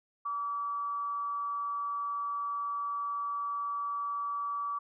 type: tone with amplitude modulation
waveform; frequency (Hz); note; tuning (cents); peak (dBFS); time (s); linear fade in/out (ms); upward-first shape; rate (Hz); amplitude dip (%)
sine; 1149; D6; -38; -30; 0.25-4.79; 10; sine; 212; 30
effects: none